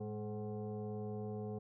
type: tone with frequency modulation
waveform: sine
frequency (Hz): 109.2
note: A2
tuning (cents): -13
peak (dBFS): -39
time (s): 0-1.59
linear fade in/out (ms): 10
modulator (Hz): 317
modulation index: 1.4
effects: none